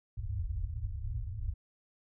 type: low-pass noise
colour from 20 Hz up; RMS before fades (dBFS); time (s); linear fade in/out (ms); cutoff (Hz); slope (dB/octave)
white; -36; 0.17-1.54; 10; 110; 96
effects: none